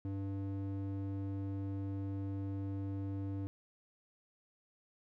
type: tone with band-pass filter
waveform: square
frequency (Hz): 98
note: G2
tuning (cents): 0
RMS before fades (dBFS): -39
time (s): 0.05-3.47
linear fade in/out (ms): 0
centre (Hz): 200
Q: 7.5
effects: none